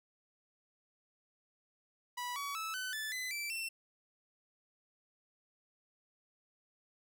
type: tone with pitch steps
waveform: sawtooth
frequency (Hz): 980 / 1132.2 / 1308.1 / 1511.4 / 1746.2 / 2017 / 2331 / 2693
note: B5 / C#6 / E6 / F#6 / A6 / B6 / D7 / E7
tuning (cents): -14 / +36 / -14 / +36 / -14 / +36 / -14 / +36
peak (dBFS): -34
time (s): 2.17-3.69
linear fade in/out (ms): 10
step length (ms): 190
effects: none